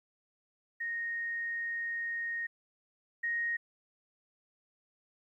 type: tone pair in turn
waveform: sine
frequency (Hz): 1860 / 1869.9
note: A#6 / A#6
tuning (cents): -4 / +5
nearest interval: unison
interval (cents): 9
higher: second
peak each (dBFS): -33 / -30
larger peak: second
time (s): 0.8-2.47 / 3.23-3.57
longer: first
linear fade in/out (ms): 10
effects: 12-bit